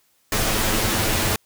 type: noise with comb filter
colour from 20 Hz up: pink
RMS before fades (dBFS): -21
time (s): 0.32-1.36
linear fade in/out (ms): 2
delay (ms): 9.2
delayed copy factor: +0.65
effects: white hiss -63 dBFS RMS until 1.45 s